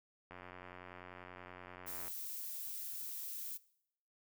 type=click train; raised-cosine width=0.5 ms; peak=-35 dBFS; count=161; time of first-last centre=0.31-2.08 s; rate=90.4 Hz
type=noise; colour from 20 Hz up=violet; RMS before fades=-44 dBFS; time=1.86-3.58 s; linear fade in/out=20 ms
effects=noise-tail reverb RT60 0.7 s tail -20 dB re dry